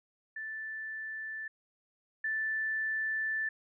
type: tone pair in turn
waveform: sine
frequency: 1760 / 1760 Hz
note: A6 / A6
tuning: 0 / 0 cents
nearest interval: unison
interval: 0 cents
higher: neither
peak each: -37 / -30 dBFS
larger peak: second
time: 0.36-1.48 / 2.24-3.49 s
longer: second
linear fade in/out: 5 ms
effects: none